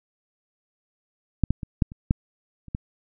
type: clicks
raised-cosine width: 5 ms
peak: -6 / -8 / -19 / -6 / -27 / -6 / -30 / -15 dBFS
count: 8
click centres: 1.437 / 1.506 / 1.632 / 1.822 / 1.919 / 2.109 / 2.683 / 2.749 s
effects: none